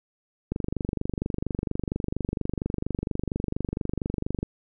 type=click train; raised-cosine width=3 ms; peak=-14 dBFS; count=96; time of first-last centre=0.52-4.429 s; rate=24.3 Hz; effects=none